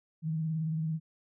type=tone with vibrato; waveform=sine; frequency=159 Hz; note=D#3; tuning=38 cents sharp; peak=-29 dBFS; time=0.22-1 s; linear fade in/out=50 ms; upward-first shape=sine; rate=18 Hz; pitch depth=45 cents each way; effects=none